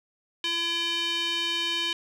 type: tone with band-pass filter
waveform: square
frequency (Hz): 338.6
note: E4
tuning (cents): +46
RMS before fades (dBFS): -28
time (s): 0.44-1.93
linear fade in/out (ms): 2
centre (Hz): 3200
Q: 3.9
effects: none